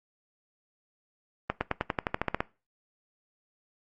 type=accelerating click train; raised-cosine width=0.5 ms; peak=-11 dBFS; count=12; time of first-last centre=1.5-2.405 s; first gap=110 ms; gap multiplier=0.94; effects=noise-tail reverb RT60 0.3 s tail -21 dB re dry + Opus 24 kbps